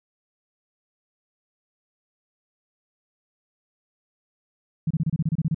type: tone bursts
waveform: sine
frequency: 159.1 Hz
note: D#3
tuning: 39 cents sharp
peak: -19 dBFS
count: 11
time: 4.87-5.546 s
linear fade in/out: 5 ms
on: 36 ms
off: 28 ms
effects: none